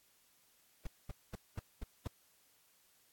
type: noise bursts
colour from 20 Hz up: brown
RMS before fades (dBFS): -39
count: 6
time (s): 0.85-2.076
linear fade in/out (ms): 5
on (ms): 21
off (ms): 220
effects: white hiss -70 dBFS RMS until 3.12 s + AAC 64 kbps